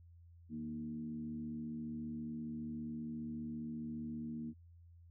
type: tone with frequency modulation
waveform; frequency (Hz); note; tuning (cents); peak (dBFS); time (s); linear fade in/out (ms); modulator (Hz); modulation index
sine; 233.1; A#3; 0; -40; 0.49-4.54; 50; 74.8; 0.69
effects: added 85 Hz sine -57 dBFS peak until 5.1 s